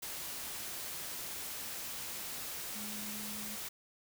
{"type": "tone in noise", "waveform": "sine", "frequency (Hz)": 210.5, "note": "G#3", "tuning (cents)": 24, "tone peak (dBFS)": -46, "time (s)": [2.75, 3.56], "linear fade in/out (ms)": 10, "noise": "white", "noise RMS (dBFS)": -42, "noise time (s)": [0.02, 3.69], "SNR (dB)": -7, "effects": []}